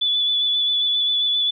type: tone with vibrato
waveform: sine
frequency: 3456 Hz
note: A7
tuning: 32 cents flat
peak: -17 dBFS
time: 0.01-1.51 s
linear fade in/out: 10 ms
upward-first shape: sine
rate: 7.5 Hz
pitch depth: 19 cents each way
effects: none